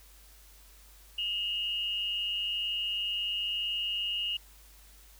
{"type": "tone with amplitude modulation", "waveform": "sine", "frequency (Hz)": 2857, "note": "F7", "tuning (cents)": 39, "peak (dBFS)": -27, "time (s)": [1.18, 4.37], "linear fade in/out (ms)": 5, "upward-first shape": "sine", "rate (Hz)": 199, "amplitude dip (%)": 55, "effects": ["added 50 Hz sine -55 dBFS peak until 5.19 s", "white hiss -58 dBFS RMS until 5.19 s"]}